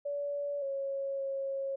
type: tone with pitch steps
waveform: sine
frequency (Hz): 573 / 549 / 545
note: D5 / C#5 / C#5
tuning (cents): -43 / -17 / -29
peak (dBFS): -32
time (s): 0.05-1.76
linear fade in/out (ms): 10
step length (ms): 570
effects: none